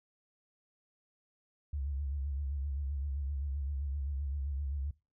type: tone with vibrato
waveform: sine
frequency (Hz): 70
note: C#2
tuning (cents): +18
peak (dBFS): -33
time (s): 1.73-4.91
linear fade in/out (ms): 5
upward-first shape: sine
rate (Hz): 7.7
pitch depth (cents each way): 88
effects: noise-tail reverb RT60 0.3 s tail -22 dB re dry